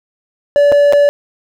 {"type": "tone with dropouts", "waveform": "triangle", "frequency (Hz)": 576, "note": "D5", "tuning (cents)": -34, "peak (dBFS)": -4, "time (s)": [0.56, 1.09], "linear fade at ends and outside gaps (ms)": 0, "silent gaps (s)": [[0.718, 0.723], [0.925, 0.933]], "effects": []}